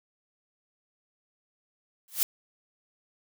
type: noise with exponential growth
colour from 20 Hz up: blue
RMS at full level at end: -20 dBFS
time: 2.08-2.23 s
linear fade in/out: 0 ms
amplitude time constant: 31 ms
effects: none